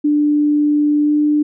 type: tone with pitch glide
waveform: sine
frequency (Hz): 295.8 to 298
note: D4 to D4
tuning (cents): +13 to +25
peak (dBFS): -11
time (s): 0.04-1.43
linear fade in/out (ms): 10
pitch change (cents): +12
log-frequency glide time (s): 1.03-1.12
effects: none